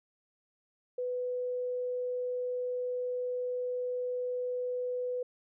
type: tone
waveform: sine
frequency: 497.2 Hz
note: B4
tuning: 12 cents sharp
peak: -31 dBFS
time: 0.98-5.23 s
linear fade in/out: 5 ms
effects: none